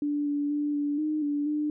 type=tone with pitch steps; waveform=sine; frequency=292 / 289.3 / 293.6 / 290.2 / 306.3 / 290.5 / 299.7 Hz; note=D4 / D4 / D4 / D4 / D#4 / D4 / D4; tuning=-10 / -26 / 0 / -21 / -27 / -19 / +35 cents; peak=-25 dBFS; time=0.02-1.7 s; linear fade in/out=2 ms; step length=240 ms; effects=none